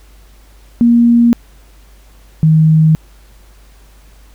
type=tone pair in turn; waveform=sine; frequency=236 / 157.51 Hz; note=A#3 / D#3; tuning=+22 / +22 cents; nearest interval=perfect fifth; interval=700 cents; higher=first; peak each=-5 dBFS; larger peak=neither; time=0.81-1.33 / 2.43-2.95 s; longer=neither; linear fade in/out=0 ms; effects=added 50 Hz sine -40 dBFS peak until 4.34 s + pink hiss -49 dBFS RMS until 4.34 s